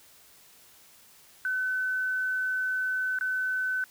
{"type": "tone with dropouts", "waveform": "sine", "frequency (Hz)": 1514, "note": "F#6", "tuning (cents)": 39, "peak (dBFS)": -26, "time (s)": [1.45, 3.84], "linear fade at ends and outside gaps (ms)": 1, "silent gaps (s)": [3.188, 3.21], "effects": ["white hiss -56 dBFS RMS until 3.9 s"]}